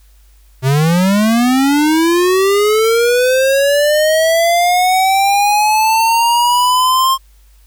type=linear sweep; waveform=square; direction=up; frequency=127 to 1067 Hz; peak=-10 dBFS; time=0.62-7.18 s; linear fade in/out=50 ms; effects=added 50 Hz sine -43 dBFS peak until 7.66 s + white hiss -55 dBFS RMS until 7.66 s

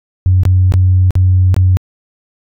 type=tone with dropouts; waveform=sine; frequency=92.2 Hz; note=F#2; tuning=6 cents flat; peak=-5 dBFS; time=0.26-1.77 s; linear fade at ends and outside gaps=0 ms; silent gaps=0.434-0.453 / 0.722-0.739 / 1.107-1.154 / 1.543-1.565 s; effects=tanh soft clip ceiling -1 dBFS

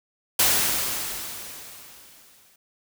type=noise with exponential decay; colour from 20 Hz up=white; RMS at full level=-18 dBFS; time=0.39-2.56 s; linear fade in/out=5 ms; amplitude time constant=470 ms; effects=none

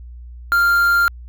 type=tone with quantisation; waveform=triangle; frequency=1394 Hz; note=F6; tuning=4 cents flat; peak=-10 dBFS; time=0.52-1.08 s; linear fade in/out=0 ms; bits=5; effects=added 60 Hz sine -33 dBFS peak until 1.28 s

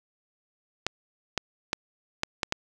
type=clicks; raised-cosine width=0.2 ms; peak=-8 dBFS; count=6; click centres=0.866 / 1.377 / 1.731 / 2.234 / 2.432 / 2.524 s; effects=none

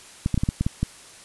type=clicks; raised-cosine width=5 ms; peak=-9 dBFS; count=8; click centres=0.261 / 0.343 / 0.377 / 0.435 / 0.489 / 0.61 / 0.665 / 0.83 s; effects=white hiss -46 dBFS RMS until 1.24 s + resampled to 24000 Hz

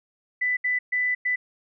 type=tone bursts at uneven times; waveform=sine; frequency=1992 Hz; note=B6; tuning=14 cents sharp; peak=-21 dBFS; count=4; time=0.41-0.57 / 0.64-0.79 / 0.92-1.15 / 1.25-1.36 s; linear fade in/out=10 ms; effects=none

